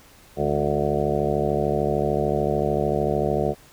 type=harmonic tone with a mistuned harmonic; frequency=73.42 Hz; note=D2; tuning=in tune; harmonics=1 / 2 / 3 / 4 / 5 / 6 / 7 / 8 / 9 / 10; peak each=-32 / -28 / -30 / -36 / -27 / -26 / -34 / -28 / -29 / -30 dBFS; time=0.36-3.55 s; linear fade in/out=50 ms; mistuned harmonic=3; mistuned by=-49 cents; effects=pink hiss -51 dBFS RMS until 3.72 s